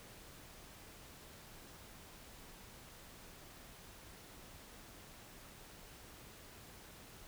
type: silence
effects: pink hiss -56 dBFS RMS until 7.27 s